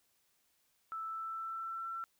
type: tone with pitch glide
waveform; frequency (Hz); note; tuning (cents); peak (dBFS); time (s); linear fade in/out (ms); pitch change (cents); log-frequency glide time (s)
sine; 1318.5 to 1345.4; E6 to E6; 0 to +35; -38; 0.92-2.04; 0; +35; 1.05-1.88
effects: white hiss -75 dBFS RMS until 2.19 s